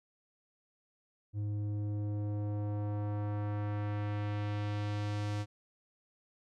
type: tone with low-pass filter sweep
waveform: square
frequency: 103.83 Hz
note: G#2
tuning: in tune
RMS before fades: -35 dBFS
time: 1.33-5.46 s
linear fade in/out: 50 ms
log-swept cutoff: 220 to 7100 Hz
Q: 0.88
effects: none